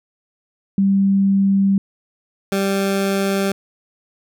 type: tone pair in turn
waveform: sine / 20% pulse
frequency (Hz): 196 / 196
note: G3 / G3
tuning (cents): 0 / 0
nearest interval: unison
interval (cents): 0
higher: neither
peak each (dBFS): -12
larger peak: neither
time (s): 0.78-1.78 / 2.52-3.52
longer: neither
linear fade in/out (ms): 2
effects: none